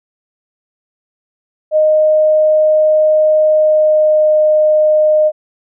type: tone with pitch glide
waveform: sine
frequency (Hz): 618 to 614.1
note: D#5 to D#5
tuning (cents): -12 to -23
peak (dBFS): -7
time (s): 1.71-5.32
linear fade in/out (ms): 50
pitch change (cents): -11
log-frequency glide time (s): 3.44-4.35
effects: none